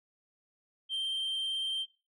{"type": "tone with vibrato", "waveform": "sine", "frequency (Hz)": 3146, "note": "G7", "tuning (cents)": 6, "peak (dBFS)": -28, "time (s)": [0.89, 1.86], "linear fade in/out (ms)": 50, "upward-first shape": "square", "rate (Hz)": 18, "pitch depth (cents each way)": 9, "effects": ["noise-tail reverb RT60 0.3 s tail -23 dB re dry", "tanh soft clip ceiling -30 dBFS"]}